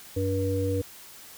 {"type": "harmonic tone", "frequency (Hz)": 96.2, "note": "G2", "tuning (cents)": -32, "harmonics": [1, 3, 5], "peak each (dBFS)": [-27, -31, -28], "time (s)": [0.16, 0.82], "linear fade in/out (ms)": 10, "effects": ["white hiss -47 dBFS RMS until 1.37 s"]}